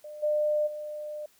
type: tone with level steps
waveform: sine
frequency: 601 Hz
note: D5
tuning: 40 cents sharp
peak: -39 / -23 / -34 dBFS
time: 0.04-1.26 s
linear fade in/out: 5 ms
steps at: 0.22 / 0.66 s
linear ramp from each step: 20 ms
effects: white hiss -63 dBFS RMS until 1.39 s